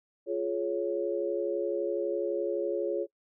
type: chord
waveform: sine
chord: Db major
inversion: first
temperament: equal with one note detuned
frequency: 349.2 / 421.1 / 554.4 Hz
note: F4 / Ab4 / Db5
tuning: 0 / +24 / 0 cents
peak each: -32 dBFS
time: 0.26-3.07 s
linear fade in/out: 50 ms
effects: noise-tail reverb RT60 0.1 s tail -23 dB re dry